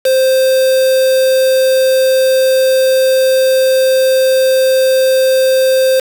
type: tone with quantisation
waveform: triangle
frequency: 523.3 Hz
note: C5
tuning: in tune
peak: -6 dBFS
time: 0.05-6 s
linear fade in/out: 5 ms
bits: 3
effects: none